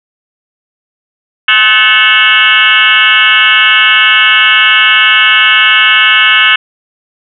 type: tone with frequency modulation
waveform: sine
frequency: 2199 Hz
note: C#7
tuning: 14 cents flat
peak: -3 dBFS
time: 1.48-6.56 s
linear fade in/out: 5 ms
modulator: 229 Hz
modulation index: 3.9
effects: none